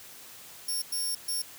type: tone bursts at uneven times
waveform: 10% pulse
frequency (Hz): 5500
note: F8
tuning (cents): -27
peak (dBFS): -23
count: 3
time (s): 0.68-0.82 / 0.92-1.15 / 1.28-1.42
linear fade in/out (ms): 5
effects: white hiss -48 dBFS RMS until 1.58 s + high-pass 60 Hz 12 dB/octave